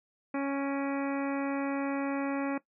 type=harmonic tone with a mistuned harmonic; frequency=277.2 Hz; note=C#4; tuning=in tune; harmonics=1 / 2 / 3 / 4 / 5 / 6 / 7 / 8 / 9; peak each=-30 / -36 / -40 / -42 / -44 / -46 / -47 / -48 / -49 dBFS; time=0.34-2.58 s; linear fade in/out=5 ms; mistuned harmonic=8; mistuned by=+50 cents; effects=noise-tail reverb RT60 0.1 s tail -17 dB re dry